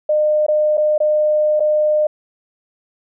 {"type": "tone with dropouts", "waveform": "sine", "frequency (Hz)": 607, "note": "D#5", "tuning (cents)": -43, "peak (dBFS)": -12, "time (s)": [0.09, 2.07], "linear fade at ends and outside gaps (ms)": 5, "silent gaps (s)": [[0.465, 0.483], [0.772, 0.777], [0.98, 1.002], [1.597, 1.603]], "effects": []}